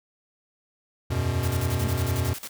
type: chord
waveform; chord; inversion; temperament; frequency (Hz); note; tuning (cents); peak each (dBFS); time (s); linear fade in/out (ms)
square; E suspended second; none; equal with one note detuned; 82.41 / 93.25 / 123.47; E2 / F#2 / B2; 0 / +14 / 0; -30 / -28 / -28; 1.1-2.34; 10
type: noise with tremolo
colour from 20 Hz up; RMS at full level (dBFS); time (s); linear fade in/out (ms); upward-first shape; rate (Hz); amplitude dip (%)
white; -36; 1.43-2.49; 2; square; 11; 80
type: tone with exponential growth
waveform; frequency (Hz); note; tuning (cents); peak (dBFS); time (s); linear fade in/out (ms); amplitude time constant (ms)
sine; 220; A3; 0; -27; 1.63-1.88; 2; 54
effects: none